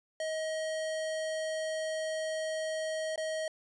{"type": "tone with dropouts", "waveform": "square", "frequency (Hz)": 632, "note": "D#5", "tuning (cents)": 27, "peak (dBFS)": -33, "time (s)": [0.2, 3.48], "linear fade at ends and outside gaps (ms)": 2, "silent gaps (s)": [3.159, 3.177], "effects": ["resampled to 22050 Hz"]}